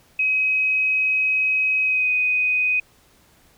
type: tone with pitch glide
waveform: sine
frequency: 2537 to 2499 Hz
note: D#7 to D#7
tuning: +33 to +7 cents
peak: -17 dBFS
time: 0.19-2.8 s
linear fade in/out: 5 ms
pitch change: -26 cents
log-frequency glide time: 1.83-2.11 s
effects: pink hiss -56 dBFS RMS until 3.57 s